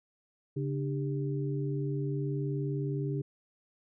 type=tone cluster; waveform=sine; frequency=140.2 / 299.4 / 399 Hz; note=C#3 / D4 / G4; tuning=+20 / +33 / +31 cents; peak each=-31 / -38 / -37 dBFS; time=0.56-3.22 s; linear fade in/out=10 ms; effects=none